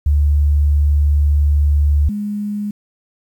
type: tone pair in turn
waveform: sine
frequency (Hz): 73 / 206.9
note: D2 / G#3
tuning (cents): -10 / -6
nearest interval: octave + tritone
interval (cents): 1804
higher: second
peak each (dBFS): -10 / -19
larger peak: first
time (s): 0.06-2.09 / 2.09-2.71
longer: first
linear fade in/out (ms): 5
effects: 8-bit